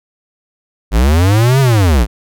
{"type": "linear two-way sweep", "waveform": "square", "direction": "up then down", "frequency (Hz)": [49.07, 138.59, 49.07], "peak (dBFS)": -8, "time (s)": [0.91, 2.07], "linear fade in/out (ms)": 50, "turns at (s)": 1.6, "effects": []}